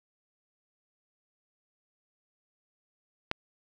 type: click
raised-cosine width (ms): 0.3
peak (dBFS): -12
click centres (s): 3.314
effects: none